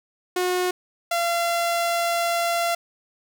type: tone pair in turn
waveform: sawtooth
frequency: 362.5 / 684.3 Hz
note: F#4 / F5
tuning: -35 / -35 cents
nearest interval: major seventh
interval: 1100 cents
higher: second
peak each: -17 dBFS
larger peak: neither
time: 0.36-0.71 / 1.11-2.75 s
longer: second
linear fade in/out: 5 ms
effects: none